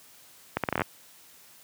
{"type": "accelerating click train", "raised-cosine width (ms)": 0.5, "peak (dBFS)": -10, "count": 9, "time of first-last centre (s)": [0.57, 0.818], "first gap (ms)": 67, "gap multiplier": 0.76, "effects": ["white hiss -54 dBFS RMS until 1.63 s", "high-pass 80 Hz 12 dB/octave"]}